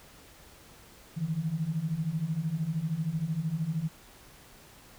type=beating tone pair; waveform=sine; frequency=151.6 / 164.6 Hz; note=D#3 / E3; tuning=-45 / -2 cents; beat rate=13 Hz; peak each=-33 / -30 dBFS; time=1.16-3.89 s; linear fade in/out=20 ms; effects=pink hiss -54 dBFS RMS until 4.98 s